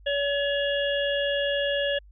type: harmonic tone with a mistuned harmonic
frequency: 567 Hz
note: C#5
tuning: 39 cents sharp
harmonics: 1 / 3 / 5 / 6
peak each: -25 / -30 / -32 / -33 dBFS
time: 0.06-1.99 s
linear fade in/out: 10 ms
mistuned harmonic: 6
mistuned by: -31 cents
effects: added 50 Hz sine -48 dBFS peak until 2.11 s